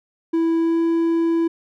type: tone with pitch glide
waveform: triangle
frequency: 329.5 to 332.2 Hz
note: E4 to E4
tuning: -1 to +13 cents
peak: -14 dBFS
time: 0.33-1.48 s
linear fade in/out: 10 ms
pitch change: +14 cents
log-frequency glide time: 0.57-0.81 s
effects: none